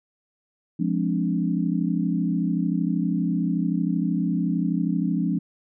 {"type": "chord", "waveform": "sine", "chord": "D half-diminished seventh", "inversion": "first", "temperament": "equal", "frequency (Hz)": [174.61, 207.7, 261.6, 293.7], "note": ["F3", "Ab3", "C4", "D4"], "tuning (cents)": [0, 0, 0, 0], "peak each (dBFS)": [-24, -27, -28, -28], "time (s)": [0.79, 5.39], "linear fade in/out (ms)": 10, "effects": []}